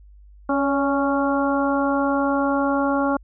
harmonic tone with a mistuned harmonic, 277.2 Hz, C#4, in tune, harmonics 1 / 2 / 3 / 4 / 5, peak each -21 / -24 / -26 / -27 / -28 dBFS, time 0.49-3.17 s, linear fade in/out 5 ms, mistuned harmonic 2, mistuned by +31 cents, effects added 50 Hz sine -44 dBFS peak until 3.23 s

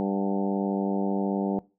harmonic tone with a mistuned harmonic, 98.6 Hz, G2, 11 cents sharp, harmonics 2 / 3 / 4 / 5 / 6 / 7 / 8 / 9, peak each -27 / -31 / -33 / -35 / -37 / -38 / -39 / -40 dBFS, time 0-1.59 s, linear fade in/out 0 ms, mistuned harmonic 7, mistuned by +58 cents, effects noise-tail reverb RT60 0.3 s tail -21 dB re dry

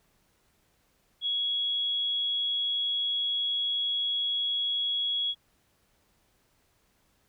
sine tone, 3337 Hz, G#7, 8 cents sharp, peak -26 dBFS, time 1.21-5.35 s, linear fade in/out 50 ms, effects pink hiss -69 dBFS RMS until 7.28 s

